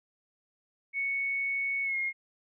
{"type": "tone with pitch glide", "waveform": "sine", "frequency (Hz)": [2217, 2143], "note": ["C#7", "C7"], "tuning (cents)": [0, 41], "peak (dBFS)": -28, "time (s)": [0.93, 2.13], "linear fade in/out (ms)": 50, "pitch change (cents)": -59, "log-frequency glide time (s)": [1.83, 1.97], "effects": []}